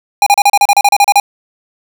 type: tone bursts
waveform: square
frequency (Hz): 812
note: G#5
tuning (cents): -39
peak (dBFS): -5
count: 13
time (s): 0.22-1.2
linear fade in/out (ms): 2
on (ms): 44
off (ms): 34
effects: none